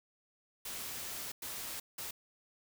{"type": "noise bursts at uneven times", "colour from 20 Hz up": "white", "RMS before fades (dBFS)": -42, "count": 3, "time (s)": [[0.65, 1.32], [1.42, 1.8], [1.98, 2.11]], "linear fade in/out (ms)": 5, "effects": []}